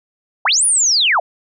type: linear two-way sweep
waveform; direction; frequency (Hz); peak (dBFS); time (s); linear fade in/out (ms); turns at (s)
sine; up then down; 564 to 9956 to 564; -11; 0.45-1.2; 5; 0.65
effects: none